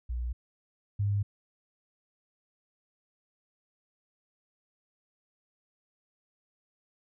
sine tone pair in turn, 60.1 / 101.51 Hz, B1 / G#2, -46 / -39 cents, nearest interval major sixth, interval 907 cents, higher second, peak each -30 / -25 dBFS, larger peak second, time 0.09-0.33 / 0.99-1.23 s, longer neither, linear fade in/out 10 ms, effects none

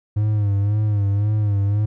triangle tone with vibrato, 103.2 Hz, G#2, 10 cents flat, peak -14 dBFS, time 0.16-1.86 s, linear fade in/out 10 ms, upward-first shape sine, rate 1.9 Hz, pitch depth 65 cents each way, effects none

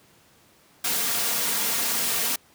white noise with comb filter, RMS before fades -25 dBFS, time 0.84-2.36 s, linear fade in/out 5 ms, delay 4.3 ms, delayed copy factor +0.55, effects pink hiss -57 dBFS RMS until 2.54 s + high-pass 100 Hz 12 dB/octave

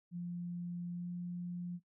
sine tone with pitch glide, 174.61 to 176.03 Hz, F3 to F3, 0 to +14 cents, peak -38 dBFS, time 0.11-1.8 s, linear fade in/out 50 ms, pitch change +14 cents, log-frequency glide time 0.93-1.08 s, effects noise-tail reverb RT60 0.1 s tail -19 dB re dry

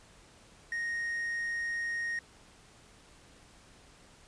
triangle tone with quantisation, 1864.7 Hz, A#6, in tune, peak -30 dBFS, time 0.72-2.19 s, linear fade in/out 2 ms, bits 10, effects pink hiss -58 dBFS RMS until 4.27 s + resampled to 22050 Hz

